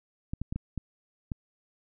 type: clicks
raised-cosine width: 5 ms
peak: -20 dBFS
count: 6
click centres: 0.335 / 0.416 / 0.525 / 0.56 / 0.777 / 1.318 s
effects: none